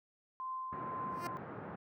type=tone with tremolo; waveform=sine; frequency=1039 Hz; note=C6; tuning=12 cents flat; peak=-37 dBFS; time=0.4-1.37 s; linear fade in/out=0 ms; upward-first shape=triangle; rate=2 Hz; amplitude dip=40%
type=band-pass noise; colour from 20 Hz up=pink; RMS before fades=-46 dBFS; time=0.72-1.76 s; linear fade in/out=10 ms; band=110 to 1500 Hz; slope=24 dB/octave
type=tone with exponential growth; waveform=10% pulse; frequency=348.6 Hz; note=F4; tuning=3 cents flat; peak=-29 dBFS; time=1.1-1.27 s; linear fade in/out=2 ms; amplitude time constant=36 ms
effects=none